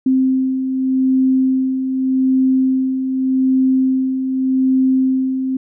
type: beating tone pair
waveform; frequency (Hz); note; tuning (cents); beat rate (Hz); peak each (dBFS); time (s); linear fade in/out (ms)
sine; 260.9 / 261.74; C4 / C4; -5 / +1; 0.84; -22 / -13; 0.06-5.57; 5
effects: none